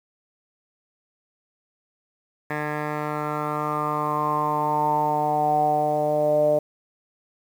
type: tone with low-pass filter sweep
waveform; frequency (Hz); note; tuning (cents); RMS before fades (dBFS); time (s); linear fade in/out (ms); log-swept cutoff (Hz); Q
10% pulse; 150.3; D3; +40; -23; 2.5-6.59; 5; 1700 to 580; 8.5
effects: 8-bit